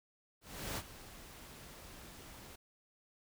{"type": "noise with ADSR envelope", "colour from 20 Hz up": "pink", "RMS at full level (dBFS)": -39, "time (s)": [0.41, 2.56], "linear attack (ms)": 360, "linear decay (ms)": 53, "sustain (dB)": -14, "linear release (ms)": 8, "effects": []}